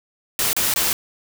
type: noise with dropouts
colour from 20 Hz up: white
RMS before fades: -20 dBFS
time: 0.39-0.93 s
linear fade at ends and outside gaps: 1 ms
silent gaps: 0.531-0.565 / 0.739-0.76 s
effects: none